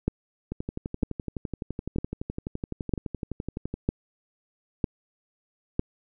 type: two click trains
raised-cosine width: 3 ms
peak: -10 / -18 dBFS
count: 7 / 39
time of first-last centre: 0.08-5.794 / 0.52-3.74 s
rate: 1.05 / 11.8 Hz
effects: none